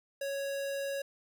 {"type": "tone", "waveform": "square", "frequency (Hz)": 554.4, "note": "C#5", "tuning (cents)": 0, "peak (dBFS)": -34, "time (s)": [0.21, 1.02], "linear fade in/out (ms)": 5, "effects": []}